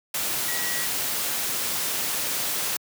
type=tone in noise; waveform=sine; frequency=1926 Hz; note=B6; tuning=44 cents flat; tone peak=-32 dBFS; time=0.48-0.86 s; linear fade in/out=5 ms; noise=white; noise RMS=-27 dBFS; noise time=0.14-2.77 s; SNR=-8 dB; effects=high-pass 100 Hz 12 dB/octave